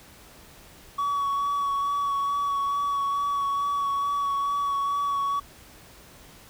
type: tone with vibrato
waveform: triangle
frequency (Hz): 1128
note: C#6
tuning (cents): +30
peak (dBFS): -21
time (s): 0.98-5.4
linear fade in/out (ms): 10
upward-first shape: sine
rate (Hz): 2.3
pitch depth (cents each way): 17
effects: tanh soft clip ceiling -17 dBFS + pink hiss -50 dBFS RMS until 6.49 s